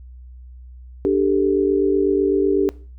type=chord; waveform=sine; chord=D suspended fourth; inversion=none; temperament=equal; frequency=293.7 / 392 / 440 Hz; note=D4 / G4 / A4; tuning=0 / 0 / 0 cents; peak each=-20 / -17 / -22 dBFS; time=1.05-2.69 s; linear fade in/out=0 ms; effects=noise-tail reverb RT60 0.4 s tail -20 dB re dry + added 62 Hz sine -37 dBFS peak until 2.98 s